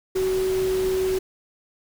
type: tone in noise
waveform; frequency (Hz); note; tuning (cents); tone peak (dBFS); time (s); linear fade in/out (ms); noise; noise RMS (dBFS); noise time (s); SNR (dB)
sine; 375.9; F#4; +27; -20; 0.15-1.19; 10; pink; -34; 0.15-1.19; +11
effects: none